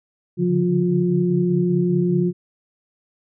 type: tone cluster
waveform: sine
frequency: 141 / 146 / 176.7 / 355.5 Hz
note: C#3 / D3 / F3 / F4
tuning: +30 / -10 / +21 / +31 cents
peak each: -26 / -27 / -18 / -21 dBFS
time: 0.37-2.33 s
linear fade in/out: 50 ms
effects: none